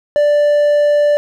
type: tone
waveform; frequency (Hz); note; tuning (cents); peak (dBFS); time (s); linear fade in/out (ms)
triangle; 587.3; D5; 0; -7; 0.16-1.17; 0
effects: none